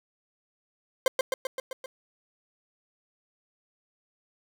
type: tone with echo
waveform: 40% pulse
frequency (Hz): 523.3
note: C5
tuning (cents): 0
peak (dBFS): -18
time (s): 1.06-1.08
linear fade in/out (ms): 2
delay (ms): 130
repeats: 6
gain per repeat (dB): -3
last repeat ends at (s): 1.86
effects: none